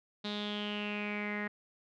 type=tone with low-pass filter sweep; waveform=sawtooth; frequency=207.7 Hz; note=G#3; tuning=in tune; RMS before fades=-37 dBFS; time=0.24-1.48 s; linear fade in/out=10 ms; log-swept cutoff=3900 to 1900 Hz; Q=7.7; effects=none